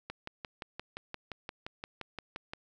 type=click train; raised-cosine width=0.3 ms; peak=-23 dBFS; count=15; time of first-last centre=0.1-2.535 s; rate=5.75 Hz; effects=none